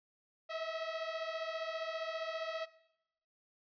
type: beating tone pair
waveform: sawtooth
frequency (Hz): 638 / 653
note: D#5 / E5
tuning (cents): +43 / -17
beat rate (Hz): 15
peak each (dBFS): -37 / -36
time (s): 0.49-2.66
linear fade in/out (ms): 20
effects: noise-tail reverb RT60 0.8 s tail -18 dB re dry + resampled to 11025 Hz